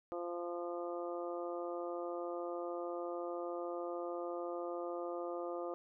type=harmonic tone; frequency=173.6 Hz; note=F3; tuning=10 cents flat; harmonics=2 / 3 / 4 / 5 / 6 / 7; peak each=-42 / -42 / -46 / -53 / -54 / -49 dBFS; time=0.12-5.74 s; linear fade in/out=0 ms; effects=none